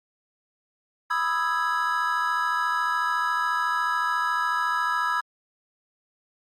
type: chord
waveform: triangle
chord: E major seventh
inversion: second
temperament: equal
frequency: 987.8 / 1244.5 / 1318.5 / 1661.2 Hz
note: B5 / D#6 / E6 / G#6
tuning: 0 / 0 / 0 / 0 cents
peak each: -26 / -28 / -26 / -26 dBFS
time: 1.1-5.21 s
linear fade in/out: 10 ms
effects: Opus 48 kbps